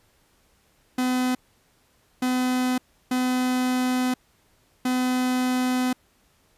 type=tone bursts at uneven times; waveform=45% pulse; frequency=253 Hz; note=B3; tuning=42 cents sharp; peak=-21 dBFS; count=4; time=0.98-1.35 / 2.22-2.78 / 3.11-4.14 / 4.85-5.93 s; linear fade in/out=5 ms; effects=pink hiss -63 dBFS RMS until 6.57 s + resampled to 32000 Hz